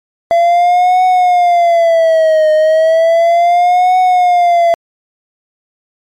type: tone with vibrato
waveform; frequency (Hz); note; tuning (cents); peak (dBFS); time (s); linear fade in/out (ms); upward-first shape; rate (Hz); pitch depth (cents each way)
triangle; 676; E5; +43; -4; 0.31-4.74; 0; triangle; 0.34; 160
effects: MP3 64 kbps